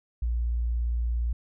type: tone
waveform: sine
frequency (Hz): 58.7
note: A#1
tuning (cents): +13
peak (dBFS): -24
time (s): 0.22-1.33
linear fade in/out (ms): 5
effects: none